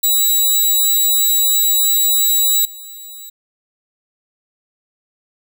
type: tone with level steps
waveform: 5% pulse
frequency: 3901 Hz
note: B7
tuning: 22 cents flat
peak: -4 / -24 dBFS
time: 0.03-3.3 s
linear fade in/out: 10 ms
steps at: 2.65 s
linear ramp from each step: 2 ms
effects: none